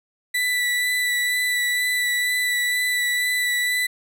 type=tone with vibrato; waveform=35% pulse; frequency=1975.5 Hz; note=B6; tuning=in tune; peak=-18 dBFS; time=0.34-3.87 s; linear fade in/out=10 ms; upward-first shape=sine; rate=2.1 Hz; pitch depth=14 cents each way; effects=none